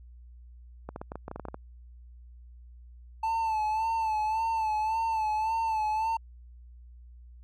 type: clicks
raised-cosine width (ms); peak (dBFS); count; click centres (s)
1; -23; 12; 0.89 / 0.961 / 1.015 / 1.119 / 1.156 / 1.281 / 1.314 / 1.36 / 1.397 / 1.453 / 1.485 / 1.544
type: tone with vibrato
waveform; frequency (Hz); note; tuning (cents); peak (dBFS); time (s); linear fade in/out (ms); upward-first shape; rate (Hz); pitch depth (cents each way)
triangle; 880; A5; 0; -24; 3.23-6.17; 5; sine; 1.8; 52
effects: added 60 Hz sine -47 dBFS peak until 7.43 s